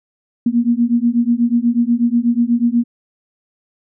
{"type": "beating tone pair", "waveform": "sine", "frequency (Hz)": [233.1, 241.3], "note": ["A#3", "B3"], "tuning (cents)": [0, -40], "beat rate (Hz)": 8.2, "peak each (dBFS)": -15, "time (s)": [0.46, 2.84], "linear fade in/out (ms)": 5, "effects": []}